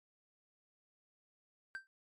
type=tone with exponential decay; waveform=triangle; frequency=1565 Hz; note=G6; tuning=3 cents flat; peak=-35 dBFS; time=1.75-1.87 s; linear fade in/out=0 ms; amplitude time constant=26 ms; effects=MP3 48 kbps